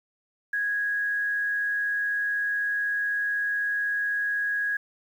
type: tone with frequency modulation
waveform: sine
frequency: 1656 Hz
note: G#6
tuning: 5 cents flat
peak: -24 dBFS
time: 0.53-4.77 s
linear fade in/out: 5 ms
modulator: 146 Hz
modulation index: 0.21
effects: 9-bit